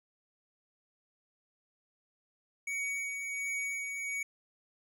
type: tone with tremolo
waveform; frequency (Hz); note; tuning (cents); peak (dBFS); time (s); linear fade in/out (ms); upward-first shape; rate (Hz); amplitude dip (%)
square; 2248; C#7; +24; -33; 2.67-4.23; 5; sine; 1.4; 35
effects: low-pass 12000 Hz 12 dB/octave